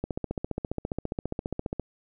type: click train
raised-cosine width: 2 ms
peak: -16 dBFS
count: 27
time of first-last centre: 0.04-1.797 s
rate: 14.8 Hz
effects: none